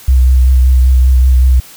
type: tone with vibrato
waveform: sine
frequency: 64 Hz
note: C2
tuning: 38 cents flat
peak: -3 dBFS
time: 0.08-1.6 s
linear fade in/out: 5 ms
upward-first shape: triangle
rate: 5.2 Hz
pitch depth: 33 cents each way
effects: tanh soft clip ceiling 0 dBFS + white hiss -36 dBFS RMS until 1.76 s